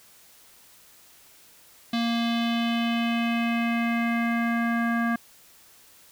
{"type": "tone with low-pass filter sweep", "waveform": "square", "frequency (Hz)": 233.1, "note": "A#3", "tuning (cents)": 0, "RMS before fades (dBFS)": -25, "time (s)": [1.93, 5.16], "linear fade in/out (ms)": 5, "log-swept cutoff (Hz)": [3900, 1600], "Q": 3.3, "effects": ["white hiss -54 dBFS RMS until 6.11 s"]}